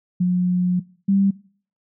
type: tone pair in turn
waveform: sine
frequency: 180 / 196.39 Hz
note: F#3 / G3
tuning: -47 / +3 cents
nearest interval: major second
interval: 150 cents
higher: second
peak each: -15 / -14 dBFS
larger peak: second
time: 0.2-0.8 / 1.08-1.31 s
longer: first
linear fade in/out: 10 ms
effects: noise-tail reverb RT60 0.5 s tail -22 dB re dry